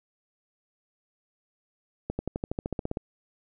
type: accelerating click train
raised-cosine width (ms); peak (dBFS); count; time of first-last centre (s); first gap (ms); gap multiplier
2; -16; 13; 2.1-2.971; 90; 0.96
effects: none